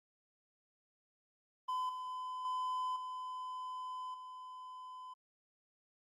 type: tone with level steps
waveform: triangle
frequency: 1014 Hz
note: B5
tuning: 45 cents sharp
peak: -32 / -38 / -33 / -39 / -45 dBFS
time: 1.68-5.14 s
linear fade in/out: 10 ms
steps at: 1.89 / 2.45 / 2.96 / 4.14 s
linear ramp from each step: 2 ms
effects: Opus 24 kbps